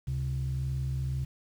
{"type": "tone pair together", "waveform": "sine", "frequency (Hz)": [69.7, 131.58], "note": ["C#2", "C3"], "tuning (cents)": [10, 10], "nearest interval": "major seventh", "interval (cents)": 1100, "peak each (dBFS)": [-32, -29], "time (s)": [0.07, 1.25], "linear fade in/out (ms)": 10, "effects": ["tanh soft clip ceiling -24 dBFS", "9-bit"]}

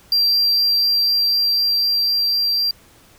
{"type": "tone with level ramp", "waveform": "triangle", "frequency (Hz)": 4726, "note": "D8", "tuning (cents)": 10, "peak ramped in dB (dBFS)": [-12, -15], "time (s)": [0.12, 2.71], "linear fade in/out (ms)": 2, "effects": ["pink hiss -50 dBFS RMS until 3.18 s"]}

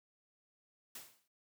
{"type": "noise with exponential decay", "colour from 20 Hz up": "white", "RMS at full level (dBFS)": -45, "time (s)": [0.95, 1.28], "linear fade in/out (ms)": 5, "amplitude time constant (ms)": 70, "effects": ["noise-tail reverb RT60 0.1 s tail -17 dB re dry", "high-pass 100 Hz 12 dB/octave"]}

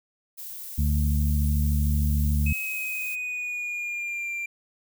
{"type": "noise", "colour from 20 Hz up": "violet", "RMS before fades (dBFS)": -38, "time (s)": [0.37, 3.16], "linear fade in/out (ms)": 20}
{"type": "harmonic tone", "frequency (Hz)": 73.42, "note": "D2", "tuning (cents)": 0, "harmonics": [1, 2, 3], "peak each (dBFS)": [-21, -28, -31], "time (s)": [0.78, 2.53], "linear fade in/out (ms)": 5}
{"type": "tone with pitch glide", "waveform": "triangle", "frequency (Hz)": [2558, 2373], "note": ["D#7", "D7"], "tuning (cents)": [47, 17], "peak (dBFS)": -27, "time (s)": [2.46, 4.46], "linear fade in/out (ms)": 5, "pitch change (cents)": -130, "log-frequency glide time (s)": [2.57, 4.31]}
{"effects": []}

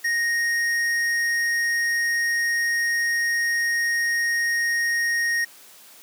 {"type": "tone with tanh clipping", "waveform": "sine", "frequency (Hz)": 1864.7, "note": "A#6", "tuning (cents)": 0, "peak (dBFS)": -22, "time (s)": [0.04, 5.45], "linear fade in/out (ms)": 10, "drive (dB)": 13, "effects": ["white hiss -48 dBFS RMS until 6.02 s", "high-pass 200 Hz 12 dB/octave"]}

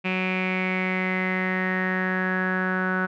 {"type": "tone with low-pass filter sweep", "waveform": "sawtooth", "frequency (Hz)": 185.7, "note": "F#3", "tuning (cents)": 7, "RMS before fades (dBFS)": -25, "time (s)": [0.04, 3.07], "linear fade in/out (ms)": 20, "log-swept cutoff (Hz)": [2500, 1500], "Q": 8.7, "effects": []}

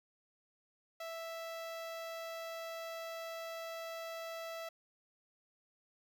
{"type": "tone with notch filter", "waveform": "sawtooth", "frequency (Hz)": 659.3, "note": "E5", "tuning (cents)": 0, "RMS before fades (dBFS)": -44, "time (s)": [1, 4.69], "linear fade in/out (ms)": 5, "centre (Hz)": 8900, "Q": 1.5, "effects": []}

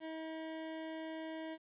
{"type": "tone", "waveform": "25% pulse", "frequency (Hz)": 319.5, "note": "D#4", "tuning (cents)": 46, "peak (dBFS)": -38, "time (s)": [0, 1.58], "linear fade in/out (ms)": 50, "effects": ["resampled to 8000 Hz", "12-bit"]}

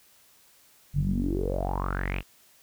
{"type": "tone with low-pass filter sweep", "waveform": "sawtooth", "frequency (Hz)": 46.63, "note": "F#1", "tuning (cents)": 14, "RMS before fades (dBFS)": -28, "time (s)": [0.93, 2.23], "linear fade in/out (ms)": 50, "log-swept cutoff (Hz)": [130, 2900], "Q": 8.5, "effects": ["white hiss -59 dBFS RMS until 2.62 s"]}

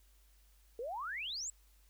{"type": "exponential sweep", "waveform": "sine", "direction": "up", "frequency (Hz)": [440, 7902], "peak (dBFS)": -38, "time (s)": [0.79, 1.5], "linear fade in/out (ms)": 2, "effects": ["added 50 Hz sine -63 dBFS peak until 1.89 s", "white hiss -71 dBFS RMS until 1.89 s"]}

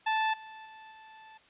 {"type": "tone with level steps", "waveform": "sawtooth", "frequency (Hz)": 877, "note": "A5", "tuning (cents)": -6, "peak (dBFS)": [-22, -41, -44, -46], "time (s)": [0.06, 1.38], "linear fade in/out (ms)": 10, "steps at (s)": [0.33, 0.65, 0.91], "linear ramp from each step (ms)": 10, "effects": ["white hiss -61 dBFS RMS until 1.49 s", "resampled to 8000 Hz"]}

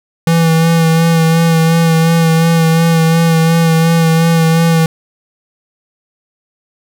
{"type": "tone with vibrato", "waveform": "square", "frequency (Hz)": 164.3, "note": "E3", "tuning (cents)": -5, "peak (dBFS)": -8, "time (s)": [0.27, 4.86], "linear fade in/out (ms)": 2, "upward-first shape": "sine", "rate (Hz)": 2.8, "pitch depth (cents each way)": 25, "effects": []}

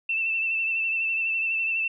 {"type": "tone with vibrato", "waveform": "sine", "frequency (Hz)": 2666, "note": "E7", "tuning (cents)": 19, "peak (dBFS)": -23, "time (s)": [0.09, 1.88], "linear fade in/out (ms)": 5, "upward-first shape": "sine", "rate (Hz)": 12, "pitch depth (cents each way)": 31, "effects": []}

